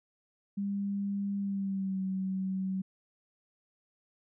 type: tone with pitch glide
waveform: sine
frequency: 200 to 189.65 Hz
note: G3 to F#3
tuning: +35 to +43 cents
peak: -30 dBFS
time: 0.57-2.82 s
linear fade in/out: 10 ms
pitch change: -92 cents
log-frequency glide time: 1.38-2.01 s
effects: none